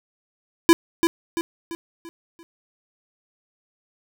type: tone with echo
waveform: square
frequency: 335 Hz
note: E4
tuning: 28 cents sharp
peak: -9 dBFS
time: 0.69-0.73 s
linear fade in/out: 0 ms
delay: 340 ms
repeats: 5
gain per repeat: -7 dB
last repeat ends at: 2.43 s
effects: none